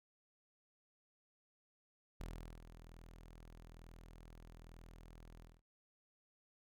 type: tone with ADSR envelope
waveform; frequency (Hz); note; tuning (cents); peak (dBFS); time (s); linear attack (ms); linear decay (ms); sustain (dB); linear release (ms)
sawtooth; 41.12; E1; -4; -40; 2.2-5.62; 3; 400; -11; 200
effects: none